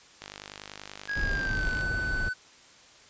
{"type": "click train", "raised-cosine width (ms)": 0.2, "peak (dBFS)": -22, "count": 81, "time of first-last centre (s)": [0.22, 1.81], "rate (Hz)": 50.3}
{"type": "tone with pitch glide", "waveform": "triangle", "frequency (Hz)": [1650, 1504.3], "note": ["G#6", "F#6"], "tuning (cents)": [-12, 28], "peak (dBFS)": -27, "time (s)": [1.08, 2.34], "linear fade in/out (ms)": 20, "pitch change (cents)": -160, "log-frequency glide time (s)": [1.21, 1.68]}
{"type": "noise", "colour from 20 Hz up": "brown", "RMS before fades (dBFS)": -32, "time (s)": [1.16, 2.29], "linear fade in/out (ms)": 5}
{"effects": ["white hiss -54 dBFS RMS until 3.09 s", "resampled to 16000 Hz"]}